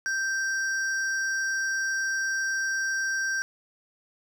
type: tone pair together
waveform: triangle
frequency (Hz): 1568 / 5662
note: G6 / F8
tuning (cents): 0 / +23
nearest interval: octave + minor seventh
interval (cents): 2223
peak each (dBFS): -24 / -34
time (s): 0.06-3.42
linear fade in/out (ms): 0
effects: none